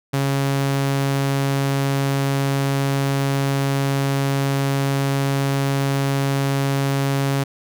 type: tone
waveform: sawtooth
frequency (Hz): 137.9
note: C#3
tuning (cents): -9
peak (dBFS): -14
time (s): 0.13-7.44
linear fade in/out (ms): 10
effects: none